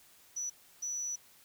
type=tone bursts at uneven times; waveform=sine; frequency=5920 Hz; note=F#8; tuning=in tune; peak=-34 dBFS; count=2; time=0.36-0.5 / 0.82-1.16 s; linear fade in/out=10 ms; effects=white hiss -61 dBFS RMS until 1.44 s